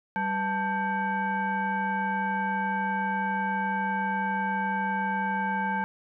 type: tone with frequency modulation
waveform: sine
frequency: 883 Hz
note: A5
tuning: 6 cents sharp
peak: -25 dBFS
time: 0.16-5.84 s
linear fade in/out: 0 ms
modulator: 689 Hz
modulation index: 1.1
effects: none